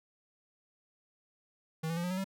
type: tone with pitch steps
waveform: square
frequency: 160 / 166.12 / 172.48 / 179.08 / 185.93 / 193.04 Hz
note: D#3 / E3 / F3 / F3 / F#3 / G3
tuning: +49 / +14 / -21 / +44 / +9 / -26 cents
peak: -33 dBFS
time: 1.83-2.244 s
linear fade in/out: 10 ms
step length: 69 ms
effects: none